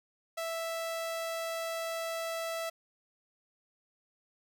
sawtooth tone, 659.3 Hz, E5, in tune, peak -30 dBFS, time 0.37-2.7 s, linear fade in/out 10 ms, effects none

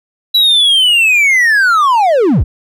triangle linear sweep, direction down, 3951 to 31.69 Hz, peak -5 dBFS, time 0.34-2.44 s, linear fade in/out 10 ms, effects none

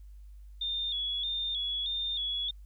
sine tone with vibrato, 3495 Hz, A7, 12 cents flat, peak -30 dBFS, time 0.61-2.51 s, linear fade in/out 5 ms, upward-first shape square, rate 1.6 Hz, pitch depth 61 cents each way, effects added 50 Hz sine -46 dBFS peak until 2.65 s + white hiss -75 dBFS RMS until 2.65 s

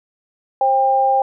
sine tone pair together, 531.9 / 797 Hz, C5 / G5, +28 / +28 cents, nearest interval perfect fifth, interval 700 cents, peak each -19 / -13 dBFS, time 0.61-1.22 s, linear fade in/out 2 ms, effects none

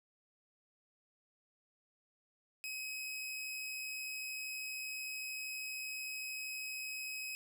sawtooth tone with amplitude modulation, 2542 Hz, D#7, 36 cents sharp, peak -36 dBFS, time 2.64-7.35 s, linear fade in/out 0 ms, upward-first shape sine, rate 133 Hz, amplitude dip 25%, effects none

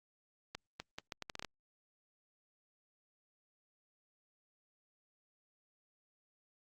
accelerating click train, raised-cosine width 0.2 ms, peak -24 dBFS, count 10, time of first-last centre 0.55-1.448 s, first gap 250 ms, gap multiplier 0.74, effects Opus 48 kbps

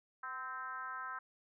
sine tone with frequency modulation, 1298 Hz, E6, 27 cents flat, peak -40 dBFS, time 0.23-1.19 s, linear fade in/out 5 ms, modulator 267 Hz, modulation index 1.3, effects none

